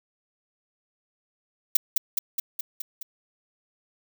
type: noise with echo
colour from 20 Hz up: violet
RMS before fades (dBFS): -17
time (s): 1.75-1.77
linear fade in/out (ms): 5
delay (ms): 210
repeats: 6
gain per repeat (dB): -3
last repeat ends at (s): 3.03
effects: none